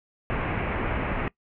pink low-pass noise, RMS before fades -28 dBFS, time 0.3-1.28 s, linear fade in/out 0 ms, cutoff 2600 Hz, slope 48 dB/octave, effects noise-tail reverb RT60 0.1 s tail -21 dB re dry

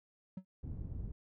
triangle tone with exponential decay, 187.1 Hz, F#3, 20 cents sharp, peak -35 dBFS, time 0.37-0.45 s, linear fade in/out 5 ms, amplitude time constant 16 ms
pink low-pass noise, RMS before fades -42 dBFS, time 0.63-1.12 s, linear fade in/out 5 ms, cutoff 170 Hz, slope 12 dB/octave
effects none

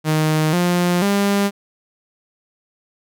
sawtooth tone with pitch steps, 155.56 / 176.64 / 200.6 Hz, D#3 / F3 / G3, 0 / +20 / +40 cents, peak -11 dBFS, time 0.04-1.51 s, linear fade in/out 50 ms, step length 490 ms, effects none

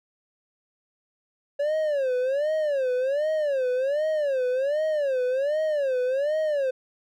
triangle tone with vibrato, 560 Hz, C#5, 18 cents sharp, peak -20 dBFS, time 1.59-6.71 s, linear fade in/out 10 ms, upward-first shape sine, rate 1.3 Hz, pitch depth 200 cents each way, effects none

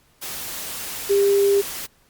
sine tone in noise, 400 Hz, G4, 35 cents sharp, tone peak -14 dBFS, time 1.09-1.62 s, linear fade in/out 20 ms, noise white, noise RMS -31 dBFS, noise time 0.21-1.87 s, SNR +14 dB, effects pink hiss -59 dBFS RMS until 2.09 s + Opus 48 kbps

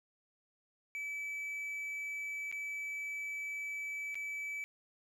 triangle tone with dropouts, 2301 Hz, D7, 36 cents flat, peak -36 dBFS, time 0.95-4.64 s, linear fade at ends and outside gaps 0 ms, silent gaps 2.515-2.525 / 4.145-4.154 s, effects none

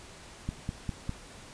click train, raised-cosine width 5 ms, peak -19 dBFS, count 4, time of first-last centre 0.49-1.094 s, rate 4.97 Hz, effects pink hiss -49 dBFS RMS until 1.53 s + resampled to 22050 Hz

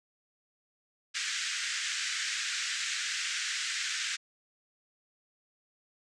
pink band-pass noise, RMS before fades -34 dBFS, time 1.14-4.17 s, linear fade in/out 20 ms, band 1500 to 7900 Hz, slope 48 dB/octave, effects none

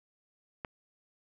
click, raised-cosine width 0.5 ms, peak -22 dBFS, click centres 0.648 s, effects none

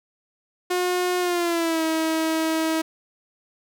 sawtooth tone with pitch glide, 360 to 320.7 Hz, F#4 to E4, -47 to -48 cents, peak -17 dBFS, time 0.7-2.82 s, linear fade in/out 10 ms, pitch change -201 cents, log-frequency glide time 1.2-1.83 s, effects none

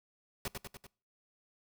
pink noise with echo, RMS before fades -37 dBFS, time 0.45-0.48 s, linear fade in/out 2 ms, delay 97 ms, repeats 4, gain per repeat -4 dB, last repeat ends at 0.868 s, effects noise-tail reverb RT60 0.4 s tail -24 dB re dry

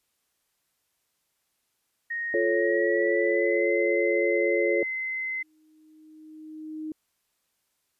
sine tone with pitch glide, 1864.7 to 2057 Hz, A#6 to C7, 0 to -30 cents, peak -28 dBFS, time 2.1-5.43 s, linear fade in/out 10 ms, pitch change +170 cents, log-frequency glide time 2.52-3.67 s
sine chord, F augmented, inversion none, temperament equal with one note detuned, 349.2 / 438 / 554.4 Hz, F4 / A4 / C#5, 0 / -8 / 0 cents, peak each -26 dBFS, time 2.34-4.83 s, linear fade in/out 2 ms
sine tone with exponential growth, 311.1 Hz, D#4, in tune, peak -30 dBFS, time 5.08-6.92 s, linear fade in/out 2 ms, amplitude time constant 400 ms
effects white hiss -75 dBFS RMS until 7.99 s + resampled to 32000 Hz

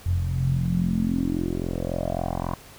10% pulse tone with low-pass filter sweep, 43.65 Hz, F1, in tune, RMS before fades -25 dBFS, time 0.06-2.54 s, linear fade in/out 0 ms, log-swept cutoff 88 to 1000 Hz, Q 5.7, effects pink hiss -47 dBFS RMS until 2.78 s

